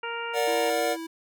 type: harmonic tone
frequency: 466.2 Hz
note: A#4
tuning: in tune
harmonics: 1 / 2 / 3 / 4 / 5 / 6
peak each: -36 / -35 / -35 / -43 / -40 / -38 dBFS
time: 0.03-0.7 s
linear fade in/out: 5 ms
type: chord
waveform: square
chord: Bb augmented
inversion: none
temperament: just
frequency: 466.2 / 582.7 / 728.4 Hz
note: Bb4 / D5 / F#5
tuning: 0 / -14 / -27 cents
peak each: -29 dBFS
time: 0.33-0.97 s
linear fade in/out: 50 ms
type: tone with vibrato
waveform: square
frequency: 329.6 Hz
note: E4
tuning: in tune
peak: -34 dBFS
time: 0.47-1.07 s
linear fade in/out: 10 ms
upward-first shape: sine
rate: 3.1 Hz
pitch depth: 11 cents each way
effects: none